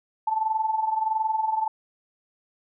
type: tone with amplitude modulation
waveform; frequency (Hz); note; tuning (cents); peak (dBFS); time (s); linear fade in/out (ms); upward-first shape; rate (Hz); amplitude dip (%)
sine; 877; A5; -6; -19; 0.27-1.68; 5; sine; 21.5; 70
effects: none